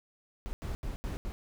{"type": "noise bursts at uneven times", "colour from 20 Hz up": "brown", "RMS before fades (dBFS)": -36, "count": 5, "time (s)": [[0.46, 0.53], [0.62, 0.75], [0.83, 0.96], [1.04, 1.17], [1.25, 1.32]], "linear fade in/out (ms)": 0, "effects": []}